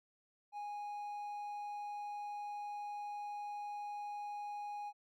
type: tone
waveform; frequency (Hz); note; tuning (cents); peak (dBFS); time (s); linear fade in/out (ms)
triangle; 826; G#5; -10; -39; 0.52-4.93; 50
effects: none